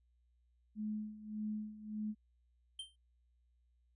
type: tone with tremolo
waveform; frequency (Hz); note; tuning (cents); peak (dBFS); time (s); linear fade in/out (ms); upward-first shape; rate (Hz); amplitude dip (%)
sine; 213.3; G#3; +46; -36; 0.75-2.15; 50; sine; 1.7; 80
type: tone with exponential decay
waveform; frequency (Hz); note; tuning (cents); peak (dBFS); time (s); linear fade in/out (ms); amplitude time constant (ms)
square; 3136; G7; 0; -40; 2.79-2.96; 5; 35
effects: added 60 Hz sine -70 dBFS peak until 3.95 s + resampled to 24000 Hz